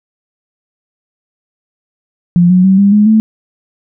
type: tone with pitch steps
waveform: sine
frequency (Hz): 174.61 / 182.66 / 191.07 / 199.88 / 209.1 / 218.7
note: F3 / F#3 / G3 / G3 / G#3 / A3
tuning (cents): 0 / -22 / -44 / +34 / +12 / -10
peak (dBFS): -4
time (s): 2.36-3.2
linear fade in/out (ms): 0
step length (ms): 140
effects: none